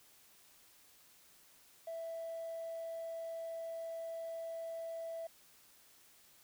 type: tone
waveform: triangle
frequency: 660 Hz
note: E5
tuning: 2 cents sharp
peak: -37 dBFS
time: 1.87-5.27 s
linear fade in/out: 5 ms
effects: tanh soft clip ceiling -37 dBFS + white hiss -64 dBFS RMS until 6.43 s